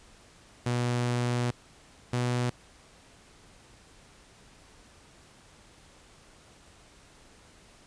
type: tone pair in turn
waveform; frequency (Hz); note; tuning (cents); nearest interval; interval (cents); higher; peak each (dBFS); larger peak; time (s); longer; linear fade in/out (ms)
sawtooth; 121.8 / 122.79; B2 / B2; -24 / -10; unison; 14; second; -22; neither; 0.66-1.51 / 2.13-2.5; first; 5
effects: pink hiss -56 dBFS RMS until 7.86 s + resampled to 22050 Hz